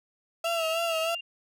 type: tone with vibrato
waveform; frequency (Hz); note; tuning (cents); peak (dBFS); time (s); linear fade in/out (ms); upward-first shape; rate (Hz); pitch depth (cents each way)
35% pulse; 659.3; E5; 0; -25; 0.44-1.15; 5; sine; 3.2; 50
type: tone with tremolo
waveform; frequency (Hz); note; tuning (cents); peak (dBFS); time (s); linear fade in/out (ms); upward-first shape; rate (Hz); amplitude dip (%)
sine; 2794; F7; 0; -30; 0.45-1.21; 10; triangle; 16; 55
effects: none